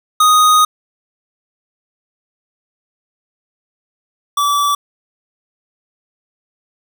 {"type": "tone pair in turn", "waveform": "square", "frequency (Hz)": [1244.5, 1154.7], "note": ["D#6", "D6"], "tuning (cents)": [0, -30], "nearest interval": "minor second", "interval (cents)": 130, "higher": "first", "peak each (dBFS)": [-8, -13], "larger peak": "first", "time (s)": [[0.2, 0.65], [4.37, 4.75]], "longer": "first", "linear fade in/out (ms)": 5, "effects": []}